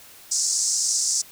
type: band-pass noise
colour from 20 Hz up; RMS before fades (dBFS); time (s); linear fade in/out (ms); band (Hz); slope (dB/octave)
white; -23; 0.31-1.22; 10; 5100 to 8200; 48
effects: white hiss -47 dBFS RMS until 1.31 s